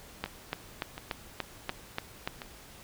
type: two click trains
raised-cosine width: 0.3 ms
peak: -15 / -23 dBFS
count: 8 / 4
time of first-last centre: 0.24-2.275 / 0.26-2.418 s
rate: 3.44 / 1.39 Hz
effects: pink hiss -51 dBFS RMS until 2.83 s